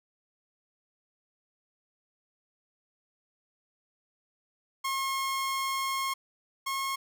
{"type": "tone pair in turn", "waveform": "sawtooth", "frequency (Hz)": [1078, 1083.6], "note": ["C#6", "C#6"], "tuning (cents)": [-49, -40], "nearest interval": "unison", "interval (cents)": 9, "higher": "second", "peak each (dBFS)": [-25, -26], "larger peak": "first", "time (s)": [[4.84, 6.14], [6.66, 6.96]], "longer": "first", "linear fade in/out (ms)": 10, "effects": []}